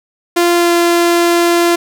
sawtooth tone with pitch glide, 346.3 to 343.5 Hz, F4 to F4, -15 to -29 cents, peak -5 dBFS, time 0.36-1.76 s, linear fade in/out 10 ms, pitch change -14 cents, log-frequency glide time 0.55-0.73 s, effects none

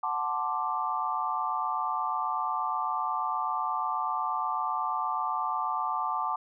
sine chord, D dominant seventh, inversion first, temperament equal, 740 / 880 / 1046.5 / 1174.7 Hz, F#5 / A5 / C6 / D6, 0 / 0 / 0 / 0 cents, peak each -35 / -32 / -35 / -31 dBFS, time 0.03-6.36 s, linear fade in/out 5 ms, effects none

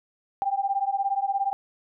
sine beating tone pair, 782 / 799 Hz, G5 / G5, -4 / +33 cents, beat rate 17 Hz, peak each -26 dBFS, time 0.42-1.53 s, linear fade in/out 0 ms, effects none

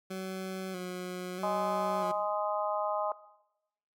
20% pulse tone with vibrato, 185 Hz, F#3, in tune, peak -31 dBFS, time 0.1-2.12 s, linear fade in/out 10 ms, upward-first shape square, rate 0.78 Hz, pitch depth 34 cents each way
harmonic tone, 207.7 Hz, G#3, in tune, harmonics 3 / 4 / 5 / 6, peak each -32 / -34 / -36 / -38 dBFS, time 1.43-3.12 s, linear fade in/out 2 ms
effects noise-tail reverb RT60 0.9 s tail -18 dB re dry

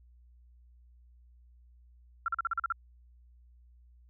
sine tone bursts, 1362 Hz, F6, 44 cents flat, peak -27 dBFS, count 8, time 2.26-2.723 s, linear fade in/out 2 ms, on 22 ms, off 41 ms, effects added 60 Hz sine -56 dBFS peak until 4.09 s

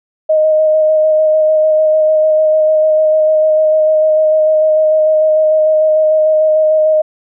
sine tone with vibrato, 622.3 Hz, D#5, in tune, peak -7 dBFS, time 0.29-7.02 s, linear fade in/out 10 ms, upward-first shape square, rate 6.7 Hz, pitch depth 11 cents each way, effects none

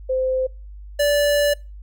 sine / square tone pair in turn, 518 / 581.4 Hz, C5 / D5, -17 / -18 cents, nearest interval major second, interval 199 cents, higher second, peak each -18 / -16 dBFS, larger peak second, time 0.09-0.47 / 0.99-1.54 s, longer second, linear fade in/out 10 ms, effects noise-tail reverb RT60 0.3 s tail -25 dB re dry + added 50 Hz sine -35 dBFS peak until 1.82 s

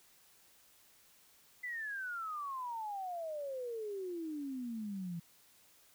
sine exponential sweep, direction down, 2020 to 165.3 Hz, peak -38 dBFS, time 1.63-5.2 s, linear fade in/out 10 ms, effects white hiss -65 dBFS RMS until 5.94 s

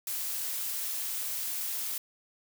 blue noise, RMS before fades -34 dBFS, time 0.07-1.98 s, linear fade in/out 2 ms, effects none

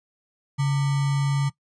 sine tone with sample-and-hold, 140 Hz, C#3, 18 cents sharp, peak -19 dBFS, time 0.58-1.5 s, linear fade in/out 20 ms, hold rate 1050 Hz, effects noise-tail reverb RT60 0.1 s tail -19 dB re dry + resampled to 22050 Hz

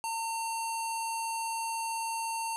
square tone with low-pass filter, 909 Hz, A#5, 44 cents flat, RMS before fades -34 dBFS, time 0.04-2.56 s, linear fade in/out 0 ms, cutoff 10000 Hz, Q 3.2, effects none

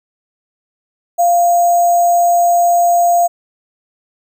sine tone with sample-and-hold, 694 Hz, F5, 11 cents flat, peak -8 dBFS, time 1.18-3.28 s, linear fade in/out 20 ms, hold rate 7350 Hz, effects none

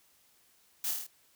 blue noise with echo, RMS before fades -34 dBFS, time 0.84-0.91 s, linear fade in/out 2 ms, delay 26 ms, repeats 6, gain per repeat -2 dB, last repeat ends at 1.066 s, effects white hiss -66 dBFS RMS until 1.35 s

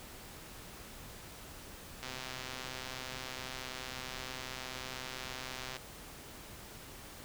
click train, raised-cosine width 0.2 ms, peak -24 dBFS, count 483, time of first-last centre 2.03-5.766 s, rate 129 Hz, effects pink hiss -50 dBFS RMS until 7.24 s

